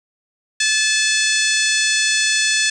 harmonic tone with a mistuned harmonic, 867 Hz, A5, 26 cents flat, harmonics 2 / 3 / 4 / 5 / 6 / 7 / 8 / 9 / 10, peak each -20 / -22 / -23 / -24 / -25 / -25 / -26 / -27 / -27 dBFS, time 0.6-2.7 s, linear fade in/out 5 ms, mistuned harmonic 9, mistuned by +38 cents, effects 8-bit

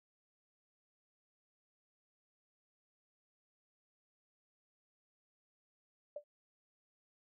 sine tone with exponential decay, 587.3 Hz, D5, in tune, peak -37 dBFS, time 6.16-6.24 s, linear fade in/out 5 ms, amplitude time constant 17 ms, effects none

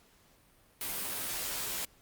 white noise with comb filter, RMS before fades -36 dBFS, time 0.81-1.85 s, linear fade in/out 2 ms, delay 13 ms, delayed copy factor -0.75, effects pink hiss -64 dBFS RMS until 2.01 s + Opus 48 kbps

